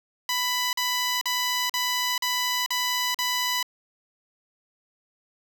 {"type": "tone bursts", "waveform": "10% pulse", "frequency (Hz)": 993, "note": "B5", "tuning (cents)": 9, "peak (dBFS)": -15, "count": 7, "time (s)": [0.29, 3.628], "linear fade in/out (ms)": 2, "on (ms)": 440, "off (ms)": 43, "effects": []}